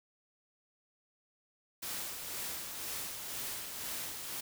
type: noise with tremolo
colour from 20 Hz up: white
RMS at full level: -39 dBFS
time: 1.82-4.41 s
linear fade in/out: 10 ms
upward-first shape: sine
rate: 2 Hz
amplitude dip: 40%
effects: none